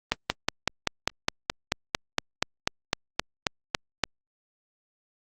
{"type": "slowing click train", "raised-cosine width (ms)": 0.2, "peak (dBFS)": -4, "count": 18, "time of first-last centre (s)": [0.12, 4.037], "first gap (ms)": 180, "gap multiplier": 1.03, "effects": ["Opus 32 kbps"]}